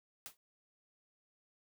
white noise with exponential decay, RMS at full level -43 dBFS, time 0.26-0.37 s, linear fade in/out 0 ms, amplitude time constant 23 ms, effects none

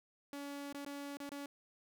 sawtooth tone with dropouts, 283.5 Hz, C#4, 39 cents sharp, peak -39 dBFS, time 0.33-1.46 s, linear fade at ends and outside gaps 1 ms, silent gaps 0.727-0.745 / 0.849-0.863 / 1.171-1.202 / 1.292-1.318 s, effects none

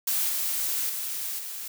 blue noise with level steps, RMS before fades -26 / -28 / -32 / -36 dBFS, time 0.07-1.68 s, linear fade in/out 5 ms, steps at 0.29 / 0.89 / 1.38 s, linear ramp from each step 10 ms, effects none

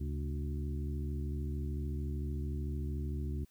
harmonic tone with a mistuned harmonic, 73.42 Hz, D2, in tune, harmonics 1 / 2 / 3 / 4 / 5, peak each -35 / -41 / -45 / -47 / -49 dBFS, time 0-3.45 s, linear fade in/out 10 ms, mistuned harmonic 2, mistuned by -110 cents, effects white hiss -71 dBFS RMS until 3.5 s

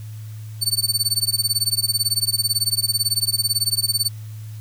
25% pulse tone with tremolo, 4500 Hz, C#8, 25 cents sharp, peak -10 dBFS, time 0.61-4.09 s, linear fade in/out 20 ms, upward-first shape sine, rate 18 Hz, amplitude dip 100%, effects added 108 Hz sine -31 dBFS peak until 4.6 s + white hiss -50 dBFS RMS until 4.6 s

